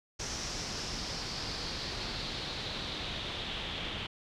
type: noise with low-pass filter sweep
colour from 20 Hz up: pink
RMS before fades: -38 dBFS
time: 0.19-4.07 s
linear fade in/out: 10 ms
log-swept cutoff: 5900 to 3200 Hz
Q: 4.1
effects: none